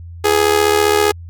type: tone with amplitude modulation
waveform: sawtooth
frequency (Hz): 416.9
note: G#4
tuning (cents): +7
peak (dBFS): -4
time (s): 0.24-1.12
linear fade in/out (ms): 10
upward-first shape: sine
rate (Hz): 75.2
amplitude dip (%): 75
effects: added 85 Hz sine -30 dBFS peak until 1.29 s